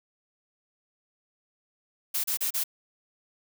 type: noise bursts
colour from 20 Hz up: blue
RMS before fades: -28 dBFS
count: 4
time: 2.14-2.639 s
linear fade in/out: 10 ms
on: 100 ms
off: 33 ms
effects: none